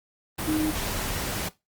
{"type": "tone in noise", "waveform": "sine", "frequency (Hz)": 310, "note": "D#4", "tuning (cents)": -6, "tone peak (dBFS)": -23, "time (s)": [0.47, 0.71], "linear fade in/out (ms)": 10, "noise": "pink", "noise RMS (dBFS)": -30, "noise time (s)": [0.38, 1.49], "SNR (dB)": 4, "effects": ["noise-tail reverb RT60 0.2 s tail -17 dB re dry", "Opus 32 kbps"]}